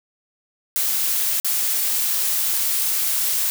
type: noise with dropouts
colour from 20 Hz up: blue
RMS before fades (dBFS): -21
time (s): 0.76-3.5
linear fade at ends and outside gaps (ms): 0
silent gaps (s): 1.4-1.446
effects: none